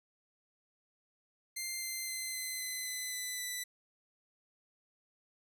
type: tone with pitch steps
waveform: 10% pulse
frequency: 2093 / 2077 / 2062 / 2046 / 2031 / 2016 / 2001 / 1985.8 Hz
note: C7 / C7 / C7 / C7 / B6 / B6 / B6 / B6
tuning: 0 / -13 / -26 / -39 / +48 / +35 / +22 / +9 cents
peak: -28 dBFS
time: 1.56-3.64 s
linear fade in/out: 10 ms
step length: 260 ms
effects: none